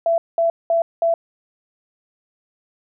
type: tone bursts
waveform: sine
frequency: 669 Hz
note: E5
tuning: 25 cents sharp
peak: -14 dBFS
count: 4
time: 0.06-1.14 s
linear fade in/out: 2 ms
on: 120 ms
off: 200 ms
effects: none